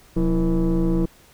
sine tone with frequency modulation, 178.3 Hz, F3, 36 cents sharp, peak -14 dBFS, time 0.16-1.06 s, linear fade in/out 10 ms, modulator 151 Hz, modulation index 1.4, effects tanh soft clip ceiling -16 dBFS + pink hiss -52 dBFS RMS until 1.33 s

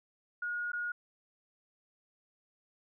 sine tone with dropouts, 1440 Hz, F#6, 47 cents flat, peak -33 dBFS, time 0.42-0.92 s, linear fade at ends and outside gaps 5 ms, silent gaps 0.719-0.731 s, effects none

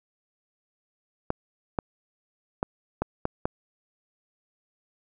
clicks, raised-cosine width 1 ms, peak -11 dBFS, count 6, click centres 1.304 / 1.788 / 2.629 / 3.02 / 3.254 / 3.455 s, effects none

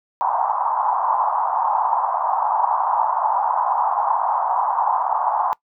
white band-pass noise, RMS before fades -20 dBFS, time 0.21-5.53 s, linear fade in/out 0 ms, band 790 to 1000 Hz, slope 48 dB/octave, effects noise-tail reverb RT60 0.1 s tail -22 dB re dry

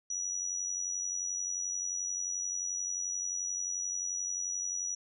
sine tone with amplitude modulation, 5850 Hz, F#8, 21 cents flat, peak -30 dBFS, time 0.1-4.95 s, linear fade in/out 5 ms, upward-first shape sine, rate 91.4 Hz, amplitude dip 55%, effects none

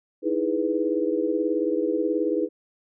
sine chord, E major seventh, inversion third, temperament equal, 311.1 / 329.6 / 415.3 / 493.9 Hz, D#4 / E4 / G#4 / B4, 0 / 0 / 0 / 0 cents, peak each -27 dBFS, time 0.22-2.49 s, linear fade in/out 50 ms, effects none

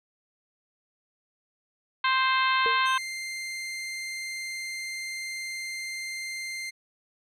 harmonic tone, 523.3 Hz, C5, in tune, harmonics 2 / 3 / 4 / 5 / 6 / 7 / 8, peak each -24 / -28 / -30 / -32 / -34 / -35 / -36 dBFS, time 2.04-2.98 s, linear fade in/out 5 ms
sine tone with exponential decay, 459.3 Hz, A#4, 26 cents flat, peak -26 dBFS, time 2.66-2.86 s, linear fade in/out 0 ms, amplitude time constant 42 ms
sawtooth tone, 2093 Hz, C7, in tune, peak -29 dBFS, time 2.85-6.71 s, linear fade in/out 20 ms
effects low-pass 10000 Hz 12 dB/octave

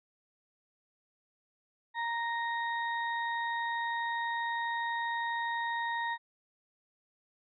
harmonic tone, 932.3 Hz, A#5, in tune, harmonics 1 / 2 / 4, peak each -33 / -35 / -45 dBFS, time 1.94-6.18 s, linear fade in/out 50 ms, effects none

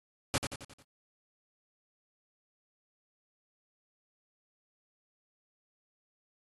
pink noise with echo, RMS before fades -29 dBFS, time 0.34-0.38 s, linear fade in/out 0 ms, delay 89 ms, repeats 5, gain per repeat -6 dB, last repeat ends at 0.825 s, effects AAC 32 kbps

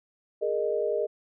sine chord, Ab suspended second, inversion none, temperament equal with one note detuned, 415.3 / 466.2 / 615.5 Hz, Ab4 / Bb4 / Eb5, 0 / 0 / -19 cents, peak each -29 dBFS, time 0.41-1.07 s, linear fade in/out 20 ms, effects none

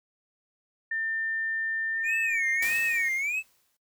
sine tone with pitch glide, 1800 to 1852.7 Hz, A6 to A#6, +39 to -11 cents, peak -28 dBFS, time 0.91-3.09 s, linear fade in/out 5 ms, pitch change +50 cents, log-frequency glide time 1.9-2.78 s
triangle tone with vibrato, 2346 Hz, D7, 2 cents flat, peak -25 dBFS, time 2.03-3.43 s, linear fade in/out 50 ms, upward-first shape sine, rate 1.6 Hz, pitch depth 190 cents each way
white noise with exponential decay, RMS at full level -34 dBFS, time 2.62-3.77 s, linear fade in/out 5 ms, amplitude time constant 250 ms
effects noise-tail reverb RT60 0.1 s tail -17 dB re dry

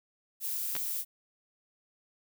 violet noise, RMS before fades -34 dBFS, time 0.4-1.05 s, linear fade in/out 50 ms
clicks, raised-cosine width 0.2 ms, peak -18 dBFS, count 2, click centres 0.753 / 0.765 s
effects none

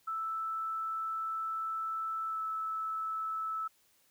sine tone with pitch glide, 1318.5 to 1308.6 Hz, E6 to E6, 0 to -13 cents, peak -33 dBFS, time 0.07-3.68 s, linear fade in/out 10 ms, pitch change -13 cents, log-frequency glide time 2.27-2.4 s, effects white hiss -69 dBFS RMS until 4.1 s

